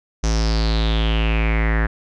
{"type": "tone with low-pass filter sweep", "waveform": "square", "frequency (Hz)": 55, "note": "A1", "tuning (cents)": 0, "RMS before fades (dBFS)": -18, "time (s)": [0.23, 1.87], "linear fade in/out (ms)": 10, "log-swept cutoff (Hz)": [6100, 1700], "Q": 6.1, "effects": []}